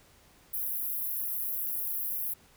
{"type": "high-pass noise", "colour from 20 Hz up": "pink", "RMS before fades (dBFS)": -33, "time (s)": [0.53, 2.34], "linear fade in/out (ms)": 10, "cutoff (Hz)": 11000, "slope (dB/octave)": 96, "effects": ["pink hiss -60 dBFS RMS until 2.56 s"]}